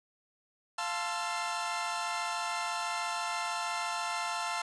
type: chord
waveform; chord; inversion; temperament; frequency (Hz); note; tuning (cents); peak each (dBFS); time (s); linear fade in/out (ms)
sawtooth; F major seventh; none; equal with one note detuned; 698.5 / 880 / 1046.5 / 1343.1; F5 / A5 / C6 / E6; 0 / 0 / 0 / +32; -35 / -33 / -35 / -34; 0.78-4.62; 5
effects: resampled to 22050 Hz + 9-bit